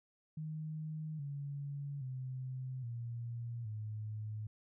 sine tone with pitch steps, 155.56 / 141.83 / 129.31 / 117.89 / 107.49 Hz, D#3 / C#3 / C3 / A#2 / A2, 0 / +40 / -20 / +20 / -40 cents, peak -39 dBFS, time 0.37-4.47 s, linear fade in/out 5 ms, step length 820 ms, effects none

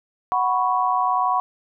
sine chord, F# suspended fourth, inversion none, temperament equal, 740 / 987.8 / 1108.7 Hz, F#5 / B5 / C#6, 0 / 0 / 0 cents, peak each -22 dBFS, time 0.32-1.4 s, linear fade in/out 0 ms, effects none

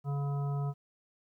harmonic tone, 141.6 Hz, C#3, 37 cents sharp, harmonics 1 / 3 / 5 / 7 / 9, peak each -30 / -45 / -45 / -49 / -49 dBFS, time 0.04-0.74 s, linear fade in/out 50 ms, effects 12-bit

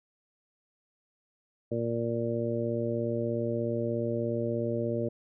harmonic tone, 116.8 Hz, A#2, 4 cents sharp, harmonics 1 / 2 / 3 / 4 / 5, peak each -34 / -34 / -34 / -34 / -34 dBFS, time 1.71-5.09 s, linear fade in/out 10 ms, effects none

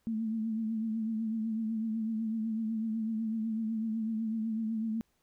sine tone with vibrato, 221.9 Hz, A3, 15 cents sharp, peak -30 dBFS, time 0.07-5.01 s, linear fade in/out 0 ms, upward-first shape triangle, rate 8 Hz, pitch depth 58 cents each way, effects pink hiss -75 dBFS RMS until 5.22 s

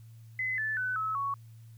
sine tone with pitch steps, 2031 / 1747.8 / 1504.1 / 1294.3 / 1113.8 Hz, B6 / A6 / F#6 / E6 / C#6, +48 / -12 / +28 / -32 / +8 cents, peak -29 dBFS, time 0.39-1.34 s, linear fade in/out 2 ms, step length 190 ms, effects added 113 Hz sine -48 dBFS peak until 1.77 s + white hiss -68 dBFS RMS until 1.77 s

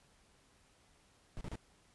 brown noise bursts, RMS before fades -42 dBFS, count 3, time 1.37-1.556 s, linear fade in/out 0 ms, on 40 ms, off 33 ms, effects pink hiss -68 dBFS RMS until 1.94 s + resampled to 24000 Hz

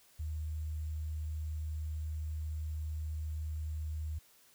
sine tone with sample-and-hold, 77.4 Hz, D#2, 9 cents flat, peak -35 dBFS, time 0.19-4.19 s, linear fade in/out 10 ms, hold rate 7350 Hz, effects white hiss -64 dBFS RMS until 4.54 s

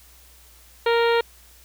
harmonic tone, 466.2 Hz, A#4, in tune, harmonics 1 / 2 / 3 / 4 / 5 / 6 / 7 / 8 / 9, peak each -18 / -24 / -28 / -30 / -32 / -34 / -35 / -36 / -37 dBFS, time 0.86-1.21 s, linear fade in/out 5 ms, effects added 60 Hz sine -52 dBFS peak until 1.64 s + white hiss -52 dBFS RMS until 1.64 s

